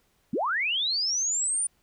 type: linear sweep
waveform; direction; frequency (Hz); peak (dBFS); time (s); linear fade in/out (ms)
sine; up; 170.2 to 9397; -24; 0.33-1.67; 5
effects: pink hiss -68 dBFS RMS until 1.82 s